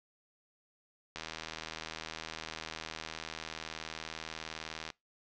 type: click train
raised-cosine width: 0.2 ms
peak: -22 dBFS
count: 300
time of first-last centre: 1.16-4.902 s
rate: 79.9 Hz
effects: noise-tail reverb RT60 0.2 s tail -24 dB re dry + low-pass 7000 Hz 12 dB/octave